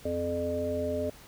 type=harmonic tone with a mistuned harmonic; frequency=86.2 Hz; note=F2; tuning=22 cents flat; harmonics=1 / 3 / 5 / 7; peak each=-37 / -35 / -34 / -31 dBFS; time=0.05-1.1 s; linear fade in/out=5 ms; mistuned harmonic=1; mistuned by=+17 cents; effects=pink hiss -52 dBFS RMS until 1.27 s